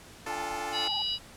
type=chord; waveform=10% pulse; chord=D minor; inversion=none; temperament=equal; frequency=293.7 / 349.2 / 440 Hz; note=D4 / F4 / A4; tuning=0 / 0 / 0 cents; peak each=-33 / -31 / -29 dBFS; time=0.26-0.88 s; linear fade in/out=5 ms
type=tone with vibrato; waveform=sine; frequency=830.6 Hz; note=G#5; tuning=in tune; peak=-35 dBFS; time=0.29-1.02 s; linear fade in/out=2 ms; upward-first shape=sine; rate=20 Hz; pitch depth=80 cents each way
type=harmonic tone; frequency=976 Hz; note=B5; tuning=21 cents flat; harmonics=3 / 4 / 5; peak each=-31 / -33 / -35 dBFS; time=0.72-1.19 s; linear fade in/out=50 ms
effects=pink hiss -50 dBFS RMS until 1.36 s + low-pass 11000 Hz 12 dB/octave